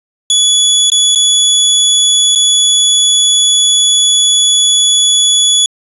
25% pulse tone with dropouts, 3409 Hz, G#7, 45 cents sharp, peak -3 dBFS, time 0.3-5.66 s, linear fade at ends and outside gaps 2 ms, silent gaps 0.901-0.918 / 1.15-1.157 / 2.351-2.357 s, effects resampled to 32000 Hz

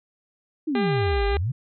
sine exponential two-way sweep, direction down then up, 329.6 to 47.42 to 141.5 Hz, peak -22 dBFS, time 0.67-1.52 s, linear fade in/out 10 ms, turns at 1.27 s
harmonic tone, 401.1 Hz, G4, 40 cents sharp, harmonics 1 / 2 / 3 / 4 / 5 / 6 / 7 / 8 / 9 / 10, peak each -24 / -30 / -36 / -36 / -36 / -38 / -42 / -44 / -44 / -42 dBFS, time 0.75-1.37 s, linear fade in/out 2 ms
effects none

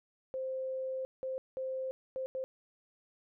sine tone bursts at uneven times, 523.3 Hz, C5, in tune, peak -34 dBFS, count 5, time 0.34-1.05 / 1.23-1.38 / 1.57-1.91 / 2.16-2.26 / 2.35-2.44 s, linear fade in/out 0 ms, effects none

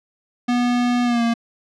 square tone with pitch glide, 243.9 to 232.6 Hz, B3 to A#3, -21 to -4 cents, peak -17 dBFS, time 0.48-1.34 s, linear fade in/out 10 ms, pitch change -83 cents, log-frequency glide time 1.04-1.23 s, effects low-pass 5000 Hz 12 dB/octave

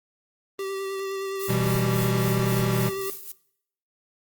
square tone with vibrato, 389.1 Hz, G4, 13 cents flat, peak -29 dBFS, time 0.59-3.1 s, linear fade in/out 2 ms, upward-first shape sine, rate 9.7 Hz, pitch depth 18 cents each way
violet noise with tremolo, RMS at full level -33 dBFS, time 1.4-3.32 s, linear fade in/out 5 ms, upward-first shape sine, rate 3.7 Hz, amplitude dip 70%
square chord, E minor, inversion second, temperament equal, 123.47 / 164.81 / 196 Hz, B2 / E3 / G3, 0 / 0 / 0 cents, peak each -25 / -31 / -29 dBFS, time 1.48-2.9 s, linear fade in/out 20 ms
effects noise-tail reverb RT60 0.7 s tail -19 dB re dry + Opus 24 kbps

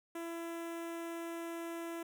sawtooth tone with notch filter, 335.3 Hz, E4, 30 cents sharp, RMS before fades -42 dBFS, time 0.15-2.03 s, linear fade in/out 5 ms, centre 4500 Hz, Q 1.1, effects none

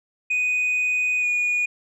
sine tone with pitch glide, 2489 to 2452 Hz, D#7 to D#7, 0 to -26 cents, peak -17 dBFS, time 0.3-1.66 s, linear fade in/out 10 ms, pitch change -26 cents, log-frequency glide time 1.19-1.26 s, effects tanh soft clip ceiling -18 dBFS

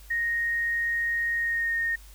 sine tone with pitch glide, 1864.7 to 1845.4 Hz, A#6 to A#6, 0 to -18 cents, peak -24 dBFS, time 0.1-1.96 s, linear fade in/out 10 ms, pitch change -18 cents, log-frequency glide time 1.36-1.79 s, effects added 50 Hz sine -46 dBFS peak until 2.14 s + white hiss -54 dBFS RMS until 2.14 s

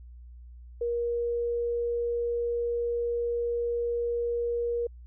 sine tone, 473.8 Hz, A#4, 28 cents sharp, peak -26 dBFS, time 0.81-4.87 s, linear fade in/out 5 ms, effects added 60 Hz sine -44 dBFS peak until 5.06 s

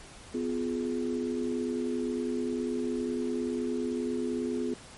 sine chord, F diminished, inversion second, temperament just, 251.4 / 349.2 / 419.1 Hz, Cb4 / F4 / Ab4, +31 / 0 / +16 cents, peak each -31 / -34 / -34 dBFS, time 0.34-4.74 s, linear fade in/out 5 ms, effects pink hiss -49 dBFS RMS until 4.97 s + MP3 48 kbps

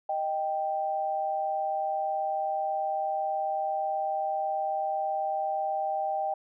sine tone pair together, 622.3 / 784 Hz, D#5 / G5, 0 / 0 cents, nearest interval major third, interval 400 cents, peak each -32 / -28 dBFS, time 0.09-6.34 s, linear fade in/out 5 ms, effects none

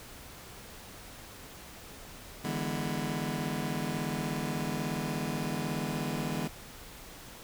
sawtooth chord, E dominant seventh, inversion third, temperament just, 148.33 / 164.81 / 206 / 247.2 Hz, D3 / E3 / G#3 / B3, +18 / 0 / -14 / +2 cents, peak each -33 dBFS, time 2.44-6.48 s, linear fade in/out 10 ms, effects pink hiss -48 dBFS RMS until 7.43 s

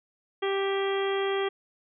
harmonic tone with a mistuned harmonic, 392 Hz, G4, in tune, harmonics 1 / 2 / 3 / 4 / 5 / 6 / 7 / 8, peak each -26 / -35 / -36 / -41 / -37 / -43 / -44 / -38 dBFS, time 0.42-1.49 s, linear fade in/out 10 ms, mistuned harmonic 8, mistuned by +58 cents, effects none

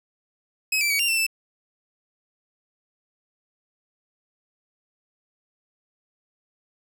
sawtooth tone with pitch steps, 2554 / 2335 / 2259 / 2782 / 2684 / 2645 Hz, D#7 / D7 / C#7 / F7 / E7 / E7, +45 / -11 / +32 / -7 / +31 / +5 cents, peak -17 dBFS, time 0.72-1.266 s, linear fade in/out 5 ms, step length 91 ms, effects none

